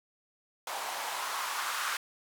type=noise with band-pass filter sweep; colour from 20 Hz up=blue; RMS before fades=-35 dBFS; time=0.67-1.97 s; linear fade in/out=2 ms; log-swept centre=760 to 1300 Hz; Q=2.6; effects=none